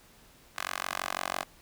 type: tone with high-pass filter sweep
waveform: 10% pulse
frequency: 46.03 Hz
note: F#1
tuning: 8 cents flat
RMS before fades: -35 dBFS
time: 0.56-1.44 s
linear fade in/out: 20 ms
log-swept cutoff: 1300 to 780 Hz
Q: 1.3
effects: pink hiss -58 dBFS RMS until 1.61 s